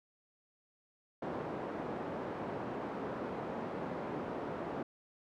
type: band-pass noise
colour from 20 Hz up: pink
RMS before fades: -40 dBFS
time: 1.22-4.83 s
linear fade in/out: 5 ms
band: 230 to 920 Hz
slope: 12 dB/octave
effects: none